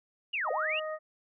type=linear two-way sweep; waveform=sine; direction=down then up; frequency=2958 to 466.2 to 2958 Hz; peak=-29 dBFS; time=0.33-0.8 s; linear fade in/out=10 ms; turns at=0.51 s
type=harmonic tone; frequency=622.3 Hz; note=D#5; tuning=in tune; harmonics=1 / 2 / 3; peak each=-34 / -40 / -44 dBFS; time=0.44-0.99 s; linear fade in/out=50 ms
effects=none